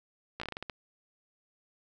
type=slowing click train; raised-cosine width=0.3 ms; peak=-21 dBFS; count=9; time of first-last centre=0.4-0.698 s; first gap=15 ms; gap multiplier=1.25; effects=none